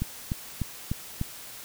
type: click train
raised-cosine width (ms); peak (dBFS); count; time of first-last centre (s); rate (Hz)
5; -15; 5; 0.02-1.214; 3.35
effects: white hiss -43 dBFS RMS until 1.64 s